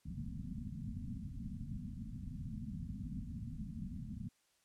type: low-pass noise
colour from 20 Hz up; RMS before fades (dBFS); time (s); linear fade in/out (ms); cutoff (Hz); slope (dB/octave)
white; -44; 0.05-4.29; 10; 250; 96
effects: white hiss -75 dBFS RMS until 4.64 s + low-pass 10000 Hz 12 dB/octave